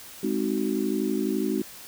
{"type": "chord", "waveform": "sine", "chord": "Ab dominant seventh", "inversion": "none", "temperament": "just", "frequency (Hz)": [207.7, 259.6, 311.5, 373.8], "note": ["Ab3", "C4", "Eb4", "Gb4"], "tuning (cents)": [0, -13, 2, 18], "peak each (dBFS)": -29, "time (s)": [0.23, 1.62], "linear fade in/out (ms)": 5, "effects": ["white hiss -44 dBFS RMS until 1.87 s"]}